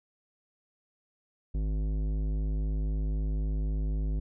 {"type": "tone with tanh clipping", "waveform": "triangle", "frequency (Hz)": 51.91, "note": "G#1", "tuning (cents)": 0, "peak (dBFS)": -29, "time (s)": [1.54, 4.2], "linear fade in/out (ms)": 10, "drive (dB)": 18, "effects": []}